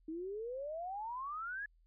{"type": "exponential sweep", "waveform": "sine", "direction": "up", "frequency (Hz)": [310, 1723], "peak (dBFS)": -39, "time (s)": [0.08, 1.66], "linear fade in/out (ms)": 5, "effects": ["added 41 Hz sine -65 dBFS peak until 1.86 s"]}